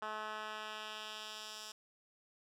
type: tone with band-pass filter sweep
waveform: 10% pulse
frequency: 214.9 Hz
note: A3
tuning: 41 cents flat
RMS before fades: -45 dBFS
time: 0.02-1.72 s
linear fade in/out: 5 ms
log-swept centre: 1300 to 5600 Hz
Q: 1.2
effects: none